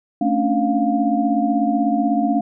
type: tone cluster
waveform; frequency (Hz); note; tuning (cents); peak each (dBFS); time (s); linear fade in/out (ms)
sine; 221.8 / 273.7 / 289.9 / 703; A3 / C#4 / D4 / F5; +14 / -22 / -22 / +11; -21; 0.21-2.41; 5
effects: none